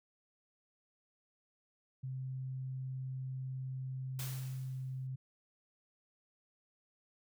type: tone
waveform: sine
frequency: 130.81 Hz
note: C3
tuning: in tune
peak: -38 dBFS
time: 2.03-5.16 s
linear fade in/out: 10 ms
type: noise with exponential decay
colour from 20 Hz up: white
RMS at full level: -43 dBFS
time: 4.19-5.07 s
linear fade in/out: 2 ms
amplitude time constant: 190 ms
effects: none